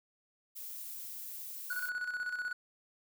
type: noise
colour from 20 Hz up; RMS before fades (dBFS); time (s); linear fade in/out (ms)
violet; -44; 0.55-1.9; 20
type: tone with tremolo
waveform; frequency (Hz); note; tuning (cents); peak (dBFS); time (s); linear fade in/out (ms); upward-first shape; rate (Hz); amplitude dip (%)
triangle; 1470; F#6; -12; -31; 1.7-2.53; 5; square; 16; 55
effects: none